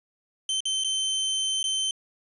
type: tone with dropouts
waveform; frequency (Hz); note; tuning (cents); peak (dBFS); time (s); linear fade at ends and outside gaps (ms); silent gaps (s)
sawtooth; 3094; G7; -23; -21; 0.49-1.91; 2; 0.605-0.654 / 0.838-0.845 / 1.63-1.64
effects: resampled to 24000 Hz